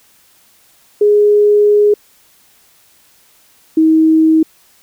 sine tone pair in turn, 415.3 / 318 Hz, G#4 / D#4, 0 / +38 cents, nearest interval perfect fourth, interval 462 cents, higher first, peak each -6 dBFS, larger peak neither, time 1.01-1.94 / 3.77-4.43 s, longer first, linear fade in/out 5 ms, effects white hiss -50 dBFS RMS until 4.82 s

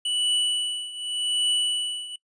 square tone with tremolo, 2960 Hz, F#7, in tune, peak -20 dBFS, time 0.05-2.16 s, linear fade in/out 5 ms, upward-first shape triangle, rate 0.86 Hz, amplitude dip 85%, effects noise-tail reverb RT60 0.1 s tail -22 dB re dry + resampled to 22050 Hz

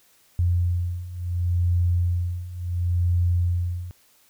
sine beating tone pair, 87.31 / 88.02 Hz, F2 / F2, 0 / +14 cents, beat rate 0.71 Hz, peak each -25 / -22 dBFS, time 0.39-3.91 s, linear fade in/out 0 ms, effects white hiss -59 dBFS RMS until 4.29 s

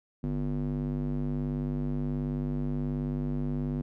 square tone with band-pass filter, 49.32 Hz, G1, 11 cents sharp, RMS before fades -31 dBFS, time 0.23-3.82 s, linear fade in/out 10 ms, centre 210 Hz, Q 2.4, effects none

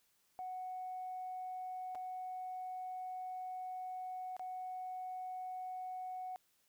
sine tone with dropouts, 740 Hz, F#5, in tune, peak -40 dBFS, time 0.39-6.36 s, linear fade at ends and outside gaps 0 ms, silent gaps 1.949-1.954 / 4.366-4.395 s, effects tanh soft clip ceiling -36 dBFS + white hiss -75 dBFS RMS until 6.68 s

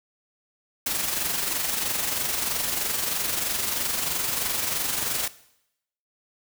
white noise with amplitude modulation, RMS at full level -25 dBFS, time 0.86-5.28 s, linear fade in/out 5 ms, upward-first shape sine, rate 23.1 Hz, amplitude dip 45%, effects noise-tail reverb RT60 0.8 s tail -18 dB re dry

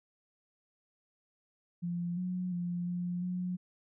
sine tone with pitch steps, 173.6 / 181.7 / 175.2 / 176.8 / 180.6 Hz, F3 / F#3 / F3 / F3 / F#3, -10 / -31 / +6 / +22 / -42 cents, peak -32 dBFS, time 1.82-3.57 s, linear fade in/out 20 ms, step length 350 ms, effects none

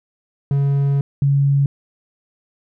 triangle / sine tone pair in turn, 139.9 / 139.9 Hz, C#3 / C#3, +16 / +16 cents, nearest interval unison, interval 0 cents, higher neither, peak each -12 dBFS, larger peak neither, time 0.51-1.01 / 1.22-1.66 s, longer first, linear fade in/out 2 ms, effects none

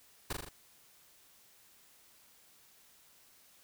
pink noise with echo, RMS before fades -36 dBFS, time 0.3-0.33 s, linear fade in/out 5 ms, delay 40 ms, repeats 4, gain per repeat -3 dB, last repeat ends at 0.49 s, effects white hiss -63 dBFS RMS until 3.63 s

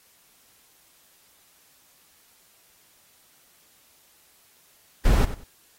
brown noise with echo, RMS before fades -17 dBFS, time 5.05-5.25 s, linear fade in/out 5 ms, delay 95 ms, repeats 2, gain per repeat -13 dB, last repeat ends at 5.44 s, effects white hiss -59 dBFS RMS until 5.78 s + AAC 48 kbps

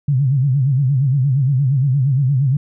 sine tone with vibrato, 134.9 Hz, C#3, 47 cents flat, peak -12 dBFS, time 0.08-2.57 s, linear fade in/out 5 ms, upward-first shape sine, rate 8.6 Hz, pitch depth 140 cents each way, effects none

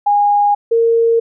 sine tone pair in turn, 820 / 460.2 Hz, G#5 / A#4, -22 / -22 cents, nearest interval minor seventh, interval 1000 cents, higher first, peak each -9 dBFS, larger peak neither, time 0.06-0.55 / 0.71-1.2 s, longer neither, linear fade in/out 10 ms, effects none

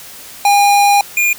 square tone pair in turn, 811 / 2419 Hz, G#5 / D#7, -41 / -49 cents, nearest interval octave + perfect fifth, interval 1892 cents, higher second, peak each -8 / -11 dBFS, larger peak first, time 0.45-1.01 / 1.17-1.33 s, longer first, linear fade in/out 2 ms, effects white hiss -34 dBFS RMS until 1.38 s

